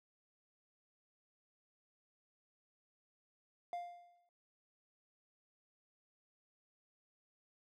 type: tone with exponential decay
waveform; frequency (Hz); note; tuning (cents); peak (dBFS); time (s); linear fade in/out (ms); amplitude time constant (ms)
triangle; 700; F5; +4; -35; 3.73-4.29; 1; 120
effects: none